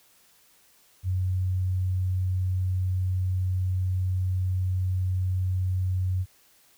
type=tone; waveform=sine; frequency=92.5 Hz; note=F#2; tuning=in tune; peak=-23 dBFS; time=1.03-6.26 s; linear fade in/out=50 ms; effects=white hiss -60 dBFS RMS until 6.77 s